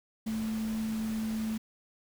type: tone in noise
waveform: sine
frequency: 220 Hz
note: A3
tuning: in tune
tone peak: -30 dBFS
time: 0.26-1.58 s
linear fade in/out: 10 ms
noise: pink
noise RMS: -45 dBFS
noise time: 0.26-1.58 s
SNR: +12 dB
effects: none